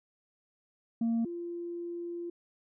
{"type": "tone pair in turn", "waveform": "sine", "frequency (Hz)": [230, 344.6], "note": ["A#3", "F4"], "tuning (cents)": [-23, -23], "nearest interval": "perfect fifth", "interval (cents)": 700, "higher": "second", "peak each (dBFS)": [-24, -35], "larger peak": "first", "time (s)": [[1.01, 1.25], [1.25, 2.3]], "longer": "second", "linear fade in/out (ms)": 5, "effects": ["tanh soft clip ceiling -25 dBFS"]}